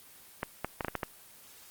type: clicks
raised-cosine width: 0.5 ms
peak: -16 dBFS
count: 7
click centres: 0.431 / 0.646 / 0.808 / 0.847 / 0.883 / 0.953 / 1.032 s
effects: white hiss -54 dBFS RMS until 1.7 s + Opus 24 kbps